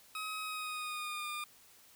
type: tone with pitch glide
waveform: 20% pulse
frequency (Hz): 1269 to 1207.5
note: D#6 to D6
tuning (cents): +34 to +48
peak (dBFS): -33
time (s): 0.15-1.44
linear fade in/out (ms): 2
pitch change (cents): -86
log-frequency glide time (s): 0.42-1.28
effects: white hiss -61 dBFS RMS until 1.95 s